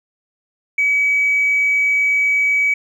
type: tone with tanh clipping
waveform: triangle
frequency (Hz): 2277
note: C#7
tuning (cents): +46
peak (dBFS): -13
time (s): 0.78-2.74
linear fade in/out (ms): 5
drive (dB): 4
effects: none